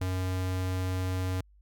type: tone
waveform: square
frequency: 92.5 Hz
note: F#2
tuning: in tune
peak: -29 dBFS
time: 0.01-1.41 s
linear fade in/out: 5 ms
effects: added 50 Hz sine -56 dBFS peak until 1.61 s